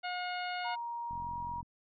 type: harmonic tone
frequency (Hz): 720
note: F#5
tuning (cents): -47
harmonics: 1 / 2 / 3 / 4 / 5 / 6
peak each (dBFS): -37 / -41 / -43 / -45 / -51 / -48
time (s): 0.03-0.76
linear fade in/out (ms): 20
type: tone with pitch glide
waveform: sine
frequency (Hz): 942 to 952.9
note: A#5 to A#5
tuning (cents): +18 to +38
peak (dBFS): -36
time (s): 0.64-1.62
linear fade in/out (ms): 20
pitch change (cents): +20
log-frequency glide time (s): 1.05-1.37
type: click train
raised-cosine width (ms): 5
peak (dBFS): -37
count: 24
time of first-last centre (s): 1.11-1.628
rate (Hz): 44.4
effects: none